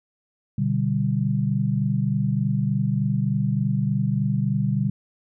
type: chord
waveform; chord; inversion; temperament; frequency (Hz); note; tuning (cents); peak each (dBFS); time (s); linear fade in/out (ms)
sine; G major; first; equal; 123.47 / 146.83 / 196; B2 / D3 / G3; 0 / 0 / 0; -24; 0.58-4.9; 5
effects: none